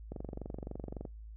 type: click train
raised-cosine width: 2 ms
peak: -27 dBFS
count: 23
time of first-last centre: 0.12-1.052 s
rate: 23.6 Hz
effects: noise-tail reverb RT60 0.2 s tail -25 dB re dry + added 54 Hz sine -45 dBFS peak until 1.36 s